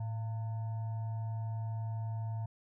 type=tone with frequency modulation; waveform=sine; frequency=110 Hz; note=A2; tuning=in tune; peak=-34 dBFS; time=0-2.46 s; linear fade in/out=5 ms; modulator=798 Hz; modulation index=0.26; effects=none